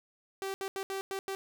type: tone bursts at uneven times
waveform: sawtooth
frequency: 387.9 Hz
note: G4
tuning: 18 cents flat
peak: -30 dBFS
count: 6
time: 0.42-0.54 / 0.61-0.68 / 0.76-0.83 / 0.9-1.01 / 1.11-1.19 / 1.28-1.35 s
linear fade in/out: 0 ms
effects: none